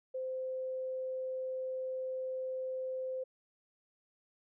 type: tone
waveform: sine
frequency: 518 Hz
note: C5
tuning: 17 cents flat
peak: -35 dBFS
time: 0.14-3.24 s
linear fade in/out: 10 ms
effects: none